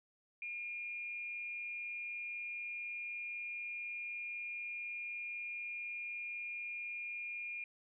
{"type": "tone with frequency modulation", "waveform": "sine", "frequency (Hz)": 2415, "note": "D7", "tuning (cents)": 48, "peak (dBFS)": -40, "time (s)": [0.42, 7.64], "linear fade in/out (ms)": 2, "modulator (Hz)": 226, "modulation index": 0.28, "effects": []}